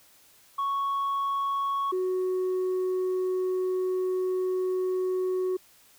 sine tone pair in turn, 1108.7 / 370 Hz, C#6 / F#4, 0 / 0 cents, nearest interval octave + perfect fifth, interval 1900 cents, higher first, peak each -23 / -22 dBFS, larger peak second, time 0.58-1.92 / 1.92-5.57 s, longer second, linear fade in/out 10 ms, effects tanh soft clip ceiling -24 dBFS + white hiss -58 dBFS RMS until 5.98 s

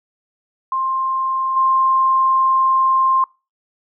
sine tone with level steps, 1055 Hz, C6, 14 cents sharp, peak -17 / -12 dBFS, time 0.72-3.24 s, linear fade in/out 2 ms, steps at 1.56 s, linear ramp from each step 10 ms, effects noise-tail reverb RT60 0.3 s tail -25 dB re dry

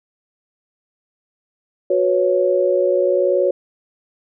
sine chord, F# suspended fourth, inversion none, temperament equal with one note detuned, 366.6 / 493.9 / 554.4 Hz, F#4 / B4 / C#5, -16 / 0 / 0 cents, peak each -18 / -21 / -16 dBFS, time 1.9-3.51 s, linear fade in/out 5 ms, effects none

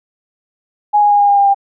sine tone with pitch steps, 832 / 825.8 / 819.6 / 813.5 / 807.4 / 801.3 / 795.3 Hz, G#5 / G#5 / G#5 / G#5 / G#5 / G5 / G5, +3 / -10 / -23 / -36 / -49 / +38 / +25 cents, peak -7 dBFS, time 0.93-1.546 s, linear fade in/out 20 ms, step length 88 ms, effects none

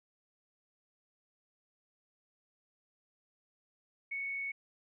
sine tone with frequency modulation, 2217 Hz, C#7, in tune, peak -35 dBFS, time 4.11-4.52 s, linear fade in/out 10 ms, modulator 41.8 Hz, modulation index 0.3, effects none

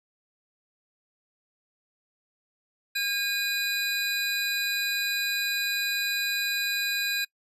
square tone cluster, 1618 / 2467 / 3985 Hz, G#6 / D#7 / B7, -46 / -15 / +15 cents, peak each -31 dBFS, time 2.95-7.25 s, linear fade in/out 10 ms, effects noise-tail reverb RT60 0.1 s tail -26 dB re dry + resampled to 32000 Hz

